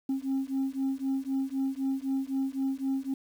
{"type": "beating tone pair", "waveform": "sine", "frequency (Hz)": [266.9, 270.8], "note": ["C4", "C#4"], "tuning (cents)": [35, -40], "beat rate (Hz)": 3.9, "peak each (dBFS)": -29, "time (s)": [0.09, 3.14], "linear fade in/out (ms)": 5, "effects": ["tanh soft clip ceiling -24 dBFS", "9-bit"]}